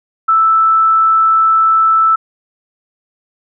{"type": "tone", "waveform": "sine", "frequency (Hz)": 1318.5, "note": "E6", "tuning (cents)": 0, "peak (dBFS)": -7, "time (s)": [0.28, 2.16], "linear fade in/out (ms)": 10, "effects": []}